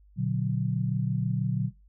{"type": "chord", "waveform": "sine", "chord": "B minor", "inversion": "none", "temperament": "equal with one note detuned", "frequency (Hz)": [120.65, 146.83, 185], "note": ["B2", "D3", "F#3"], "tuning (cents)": [-40, 0, 0], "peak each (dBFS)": -29, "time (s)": [0.16, 1.71], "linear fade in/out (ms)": 50, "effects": ["noise-tail reverb RT60 0.2 s tail -18 dB re dry", "added 50 Hz sine -54 dBFS peak until 1.88 s"]}